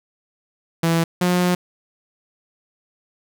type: tone pair in turn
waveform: sawtooth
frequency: 165.9 / 178.91 Hz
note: E3 / F3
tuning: +11 / +42 cents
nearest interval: minor second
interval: 131 cents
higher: second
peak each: -12 dBFS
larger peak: neither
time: 0.83-1.04 / 1.21-1.55 s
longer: second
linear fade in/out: 5 ms
effects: none